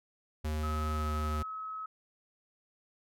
square tone with pitch glide, 76.9 to 76.19 Hz, D#2 to D#2, -20 to -36 cents, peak -32 dBFS, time 0.44-1.43 s, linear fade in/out 10 ms, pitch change -16 cents, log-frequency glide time 0.93-1.09 s
sine tone, 1284 Hz, E6, 46 cents flat, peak -37 dBFS, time 0.63-1.86 s, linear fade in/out 5 ms
effects none

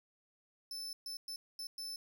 40% pulse tone bursts at uneven times, 5274 Hz, E8, in tune, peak -40 dBFS, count 5, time 0.71-0.93 / 1.06-1.17 / 1.28-1.36 / 1.59-1.67 / 1.78-1.96 s, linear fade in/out 2 ms, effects 12-bit

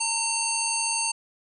harmonic tone, 908 Hz, A#5, 46 cents flat, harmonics 1 / 3 / 5 / 7 / 9 / 10, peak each -31 / -31 / -31 / -31 / -31 / -31 dBFS, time 0-1.12 s, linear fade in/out 10 ms, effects none

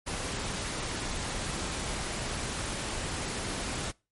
pink noise, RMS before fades -34 dBFS, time 0.06-3.92 s, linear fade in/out 20 ms, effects noise-tail reverb RT60 0.3 s tail -25 dB re dry + MP3 48 kbps

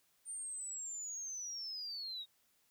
sine linear sweep, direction down, 9000 to 3729 Hz, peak -40 dBFS, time 0.25-2.26 s, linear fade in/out 50 ms, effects tanh soft clip ceiling -36 dBFS + white hiss -74 dBFS RMS until 2.7 s

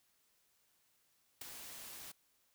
white noise with ADSR envelope, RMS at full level -41 dBFS, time 1.41-2.12 s, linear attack 7 ms, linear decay 4 ms, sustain -9 dB, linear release 7 ms, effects white hiss -75 dBFS RMS until 2.54 s

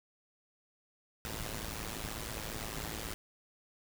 pink noise with amplitude modulation, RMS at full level -37 dBFS, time 1.25-3.14 s, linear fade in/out 0 ms, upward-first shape sine, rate 109 Hz, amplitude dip 80%, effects none

